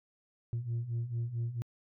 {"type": "beating tone pair", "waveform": "sine", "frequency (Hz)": [114.5, 119], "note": ["A#2", "A#2"], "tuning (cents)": [-31, 36], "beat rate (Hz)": 4.5, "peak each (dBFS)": [-36, -32], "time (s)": [0.53, 1.62], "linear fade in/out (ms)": 0, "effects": ["tanh soft clip ceiling -29 dBFS"]}